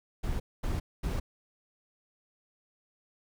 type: noise bursts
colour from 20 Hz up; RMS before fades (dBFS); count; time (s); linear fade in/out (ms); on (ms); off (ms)
brown; -31; 3; 0.23-1.2; 10; 170; 230
effects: none